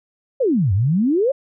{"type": "exponential two-way sweep", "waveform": "sine", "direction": "down then up", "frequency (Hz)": [575, 89.4, 575], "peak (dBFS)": -14, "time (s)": [0.4, 1.32], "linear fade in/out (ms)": 10, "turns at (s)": 0.73, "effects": []}